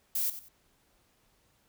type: noise with echo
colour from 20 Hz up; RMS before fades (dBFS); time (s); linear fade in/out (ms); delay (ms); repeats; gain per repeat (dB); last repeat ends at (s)
violet; -30; 0.15-0.3; 5; 93; 2; -12; 0.486
effects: pink hiss -69 dBFS RMS until 1.68 s